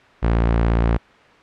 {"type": "tone", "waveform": "sawtooth", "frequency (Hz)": 57.2, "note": "A#1", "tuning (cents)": -32, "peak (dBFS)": -11, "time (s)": [0.22, 0.98], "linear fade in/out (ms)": 20, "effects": ["white hiss -48 dBFS RMS until 1.42 s", "low-pass 2000 Hz 12 dB/octave"]}